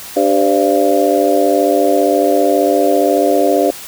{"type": "harmonic tone with a mistuned harmonic", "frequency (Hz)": 98, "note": "G2", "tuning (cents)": 0, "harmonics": [3, 4, 5, 6, 7], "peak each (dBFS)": [-16, -16, -16, -16, -16], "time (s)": [0.16, 3.71], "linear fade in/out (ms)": 10, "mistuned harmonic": 5, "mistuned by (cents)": 80, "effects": ["white hiss -31 dBFS RMS until 3.87 s"]}